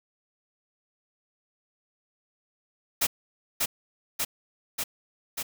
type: noise with echo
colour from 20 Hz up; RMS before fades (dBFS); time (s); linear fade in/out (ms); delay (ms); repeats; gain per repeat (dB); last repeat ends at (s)
white; -24; 3.01-3.07; 10; 590; 4; -2; 5.43
effects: none

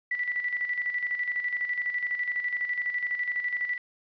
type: tone with tremolo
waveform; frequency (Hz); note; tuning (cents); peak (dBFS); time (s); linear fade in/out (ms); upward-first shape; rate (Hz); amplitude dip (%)
sine; 1966; B6; -8; -25; 0.11-3.78; 5; square; 12; 55
effects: resampled to 11025 Hz + 10-bit

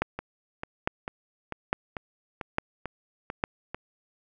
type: two click trains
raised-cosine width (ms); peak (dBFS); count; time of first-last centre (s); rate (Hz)
0.5; -9 / -18; 5 / 9; 0.02-3.439 / 0.19-3.746; 1.17 / 2.25
effects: none

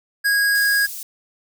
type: tone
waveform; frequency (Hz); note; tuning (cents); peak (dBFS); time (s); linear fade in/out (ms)
square; 1645; G#6; -17; -16; 0.24-0.87; 20
type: high-pass noise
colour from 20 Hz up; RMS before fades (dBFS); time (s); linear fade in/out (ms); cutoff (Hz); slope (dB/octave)
white; -32; 0.55-1.03; 2; 5900; 12
effects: none

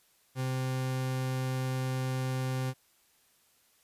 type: tone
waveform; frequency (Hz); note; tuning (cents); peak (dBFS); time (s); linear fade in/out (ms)
40% pulse; 129.9; C3; -12; -29; 0.35-2.74; 50
effects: white hiss -67 dBFS RMS until 3.83 s + resampled to 32000 Hz

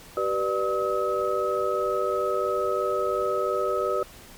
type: tone cluster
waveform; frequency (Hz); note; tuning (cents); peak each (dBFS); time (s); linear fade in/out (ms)
sine; 384.3 / 490 / 593 / 1279; G4 / B4 / D5 / D#6; -34 / -14 / +17 / +47; -28; 0.17-4.03; 2
effects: pink hiss -47 dBFS RMS until 4.37 s + MP3 96 kbps

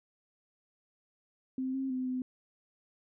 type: tone with pitch steps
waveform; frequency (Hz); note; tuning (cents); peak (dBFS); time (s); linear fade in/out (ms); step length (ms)
sine; 260.4 / 266.9 / 256.5 / 254.9; C4 / C4 / C4 / C4; -8 / +35 / -34 / -45; -31; 1.58-2.22; 2; 160
effects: none

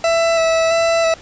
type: tone with vibrato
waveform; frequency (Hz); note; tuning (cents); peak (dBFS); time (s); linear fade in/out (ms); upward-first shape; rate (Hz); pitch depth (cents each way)
40% pulse; 659.3; E5; 0; -12; 0.04-1.14; 2; square; 1.5; 15
effects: pink hiss -40 dBFS RMS until 1.21 s + resampled to 16000 Hz

